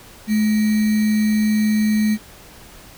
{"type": "tone with sample-and-hold", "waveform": "sine", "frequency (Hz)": 214.1, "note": "A3", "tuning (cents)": -47, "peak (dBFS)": -14, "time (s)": [0.27, 2.18], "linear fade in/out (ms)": 50, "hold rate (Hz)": 2100, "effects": ["pink hiss -43 dBFS RMS until 2.97 s"]}